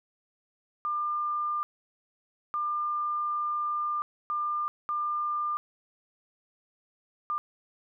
sine tone bursts at uneven times, 1199 Hz, D6, 36 cents sharp, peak -27 dBFS, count 5, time 0.85-1.63 / 2.54-4.02 / 4.3-4.68 / 4.89-5.57 / 7.3-7.38 s, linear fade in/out 0 ms, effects none

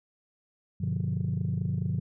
sine chord, G dominant seventh, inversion none, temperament just, 98 / 122.5 / 147 / 176.4 Hz, G2 / B2 / D3 / F3, 0 / -14 / +2 / +18 cents, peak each -31 dBFS, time 0.8-2 s, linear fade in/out 10 ms, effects tanh soft clip ceiling -21 dBFS

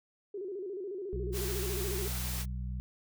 sine tone with vibrato, 384.9 Hz, G4, 32 cents flat, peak -36 dBFS, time 0.34-2.08 s, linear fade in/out 5 ms, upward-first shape square, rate 14 Hz, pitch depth 100 cents each way
harmonic tone, 62.2 Hz, B1, 13 cents sharp, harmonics 1 / 2 / 3, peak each -35 / -41 / -45 dBFS, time 1.13-2.8 s, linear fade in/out 0 ms
white noise, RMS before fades -39 dBFS, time 1.32-2.46 s, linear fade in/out 50 ms
effects none

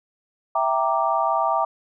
sine chord, E half-diminished seventh, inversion none, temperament equal, 659.3 / 784 / 932.3 / 1174.7 Hz, E5 / G5 / Bb5 / D6, 0 / 0 / 0 / 0 cents, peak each -24 dBFS, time 0.55-1.65 s, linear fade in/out 5 ms, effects none

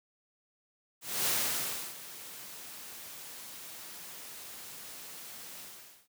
white noise with ADSR envelope, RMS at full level -29 dBFS, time 1.01-6.08 s, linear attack 260 ms, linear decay 670 ms, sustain -17 dB, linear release 480 ms, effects high-pass 100 Hz 12 dB/octave

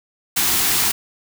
white band-stop noise, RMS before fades -18 dBFS, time 0.36-0.92 s, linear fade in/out 10 ms, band 450 to 670 Hz, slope 96 dB/octave, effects none

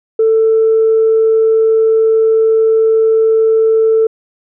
sine tone, 444.4 Hz, A4, 17 cents sharp, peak -6 dBFS, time 0.19-4.07 s, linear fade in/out 5 ms, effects tanh soft clip ceiling -3 dBFS

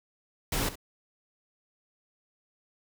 pink noise with echo, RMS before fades -29 dBFS, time 0.52-0.69 s, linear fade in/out 5 ms, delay 66 ms, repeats 1, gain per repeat -14 dB, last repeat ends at 0.756 s, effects none

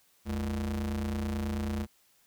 square ring-modulated tone, 66.7 Hz, C2, 34 cents sharp, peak -28 dBFS, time 0.25-1.87 s, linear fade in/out 50 ms, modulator 148 Hz, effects white hiss -66 dBFS RMS until 2.26 s

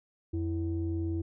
sine tone pair together, 87.2 / 329.6 Hz, F2 / E4, -2 / 0 cents, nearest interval octave + major seventh, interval 2302 cents, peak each -30 / -32 dBFS, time 0.33-1.22 s, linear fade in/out 10 ms, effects tanh soft clip ceiling -23 dBFS

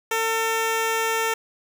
10% pulse tone, 450 Hz, A4, 39 cents sharp, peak -13 dBFS, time 0.11-1.34 s, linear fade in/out 5 ms, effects none

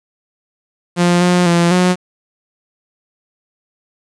sawtooth tone with pitch steps, 175.2 / 178.2 / 171.4 / 181 Hz, F3 / F3 / F3 / F#3, +6 / +35 / -32 / -38 cents, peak -6 dBFS, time 0.96-1.96 s, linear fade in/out 50 ms, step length 250 ms, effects resampled to 22050 Hz + 7-bit

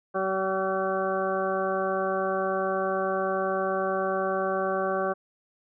harmonic tone with a mistuned harmonic, 190.6 Hz, G3, 48 cents flat, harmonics 1 / 2 / 3 / 4 / 6 / 7 / 8, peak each -36 / -30 / -29 / -32 / -32 / -38 / -36 dBFS, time 0.14-5.14 s, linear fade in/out 20 ms, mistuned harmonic 7, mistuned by +31 cents, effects none

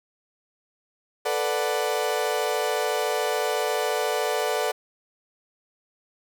35% pulse chord, B minor seventh, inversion third, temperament equal, 440 / 493.9 / 587.3 / 740 Hz, A4 / B4 / D5 / F#5, 0 / 0 / 0 / 0 cents, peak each -26 / -28 / -27 / -28 dBFS, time 1.25-4.72 s, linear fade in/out 10 ms, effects none

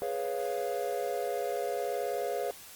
triangle chord, C# dominant seventh, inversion second, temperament equal, 415.3 / 493.9 / 554.4 / 698.5 Hz, G#4 / B4 / C#5 / E#5, 0 / 0 / 0 / 0 cents, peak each -34 dBFS, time 0.02-2.51 s, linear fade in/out 0 ms, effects white hiss -49 dBFS RMS until 2.75 s + Opus 32 kbps

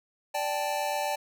square chord, D suspended fourth, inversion none, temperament equal with one note detuned, 587.3 / 784 / 871.9 Hz, D5 / G5 / A5, 0 / 0 / -16 cents, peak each -33 dBFS, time 0.34-1.16 s, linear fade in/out 10 ms, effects none

